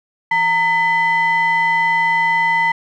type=ring-modulated tone; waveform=triangle; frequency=542 Hz; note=C#5; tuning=39 cents flat; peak=-8 dBFS; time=0.31-2.72 s; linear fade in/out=5 ms; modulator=1460 Hz; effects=none